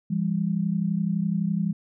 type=tone pair together; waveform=sine; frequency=169.15 / 201 Hz; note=E3 / G3; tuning=+45 / +44 cents; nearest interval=minor third; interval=299 cents; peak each=-25 dBFS; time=0.1-1.73 s; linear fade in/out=10 ms; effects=none